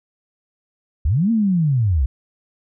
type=linear two-way sweep; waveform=sine; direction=up then down; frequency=57.3 to 234.5 to 57.3 Hz; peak=-14 dBFS; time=1.05-2.06 s; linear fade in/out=5 ms; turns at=1.31 s; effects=none